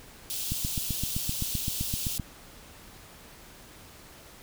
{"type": "high-pass noise", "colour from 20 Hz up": "white", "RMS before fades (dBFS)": -33, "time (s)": [0.3, 2.18], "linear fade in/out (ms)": 0, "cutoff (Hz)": 2700, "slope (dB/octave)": 48}
{"type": "click train", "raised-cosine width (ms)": 5, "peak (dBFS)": -18, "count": 14, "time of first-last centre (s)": [0.52, 2.197], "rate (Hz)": 7.75}
{"effects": ["pink hiss -50 dBFS RMS until 4.42 s"]}